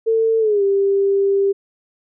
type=tone with pitch glide; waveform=sine; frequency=448.9 to 395.3 Hz; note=A4 to G4; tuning=+35 to +15 cents; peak=-13 dBFS; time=0.06-1.53 s; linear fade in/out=20 ms; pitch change=-220 cents; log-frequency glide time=0.39-0.63 s; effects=none